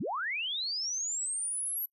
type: linear sweep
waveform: sine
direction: up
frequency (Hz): 113.8 to 11840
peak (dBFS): -31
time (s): 0-1.86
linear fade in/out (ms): 10
effects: noise-tail reverb RT60 0.1 s tail -23 dB re dry